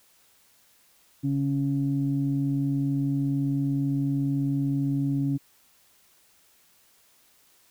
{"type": "tone pair together", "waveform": "sine", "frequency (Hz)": [140, 277.9], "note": ["C#3", "C#4"], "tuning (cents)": [18, 4], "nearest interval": "octave", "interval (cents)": 1186, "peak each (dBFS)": -25, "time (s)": [1.23, 5.38], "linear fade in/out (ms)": 20, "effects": ["tanh soft clip ceiling -15 dBFS", "white hiss -61 dBFS RMS until 7.7 s"]}